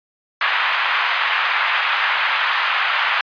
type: band-pass noise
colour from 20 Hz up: pink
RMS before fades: -19 dBFS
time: 0.41-3.21 s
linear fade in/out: 2 ms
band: 1000 to 3000 Hz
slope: 24 dB/octave
effects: resampled to 11025 Hz